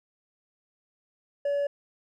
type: tone with hard clipping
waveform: sine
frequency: 570 Hz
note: C#5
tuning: 48 cents sharp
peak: -25 dBFS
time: 1.45-1.67 s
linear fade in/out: 5 ms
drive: 2 dB
effects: none